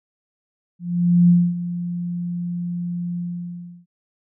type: tone with ADSR envelope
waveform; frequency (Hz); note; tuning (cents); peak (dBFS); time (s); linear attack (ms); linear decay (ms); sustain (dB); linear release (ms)
sine; 174.61; F3; 0; -9; 0.79-3.86; 500; 250; -14; 680
effects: none